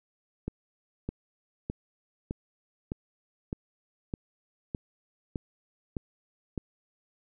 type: click train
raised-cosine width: 3 ms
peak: -19 dBFS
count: 11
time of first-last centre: 0.48-6.578 s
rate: 1.64 Hz
effects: none